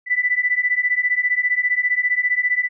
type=beating tone pair; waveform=sine; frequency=1975.5 / 1990.5 Hz; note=B6 / B6; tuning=0 / +13 cents; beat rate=15 Hz; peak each=-20 / -19 dBFS; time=0.06-2.69 s; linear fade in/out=50 ms; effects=none